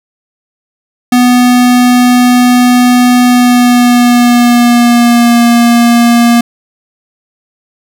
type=tone with pitch glide; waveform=square; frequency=246.9 to 236.3 Hz; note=B3 to A#3; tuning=0 to +24 cents; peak=-4 dBFS; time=1.12-6.41 s; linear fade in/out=5 ms; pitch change=-76 cents; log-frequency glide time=3.25-5.41 s; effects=none